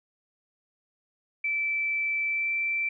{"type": "tone with pitch glide", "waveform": "sine", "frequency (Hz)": [2323, 2338], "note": ["D7", "D7"], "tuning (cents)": [-20, -8], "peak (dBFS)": -25, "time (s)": [1.44, 2.89], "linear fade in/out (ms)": 5, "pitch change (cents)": 12, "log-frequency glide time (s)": [2.27, 2.51], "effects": []}